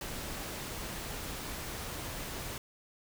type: noise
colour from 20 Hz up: pink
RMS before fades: -40 dBFS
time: 0.01-2.58 s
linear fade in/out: 2 ms
effects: none